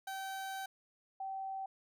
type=tone pair in turn; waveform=30% pulse / sine; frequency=772 / 772 Hz; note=G5 / G5; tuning=-27 / -27 cents; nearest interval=unison; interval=0 cents; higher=neither; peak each=-37 / -38 dBFS; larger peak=first; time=0.07-0.66 / 1.2-1.66 s; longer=first; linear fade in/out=5 ms; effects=none